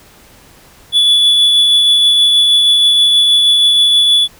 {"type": "tone with tremolo", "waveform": "triangle", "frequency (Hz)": 3435, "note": "A7", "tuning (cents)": -42, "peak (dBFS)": -4, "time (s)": [0.92, 4.28], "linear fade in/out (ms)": 50, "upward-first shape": "triangle", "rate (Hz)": 6.3, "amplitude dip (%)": 25, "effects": ["pink hiss -43 dBFS RMS until 4.39 s"]}